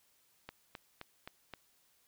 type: click train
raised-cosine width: 0.3 ms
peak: -28 dBFS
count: 5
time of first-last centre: 0.49-1.537 s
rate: 3.82 Hz
effects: white hiss -71 dBFS RMS until 2.07 s